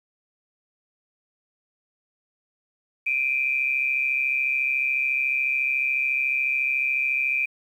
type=tone pair together; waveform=sine; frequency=2366 / 2500 Hz; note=D7 / D#7; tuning=+12 / +8 cents; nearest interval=minor second; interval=96 cents; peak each=-23 / -25 dBFS; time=3.06-7.46 s; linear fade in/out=10 ms; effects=9-bit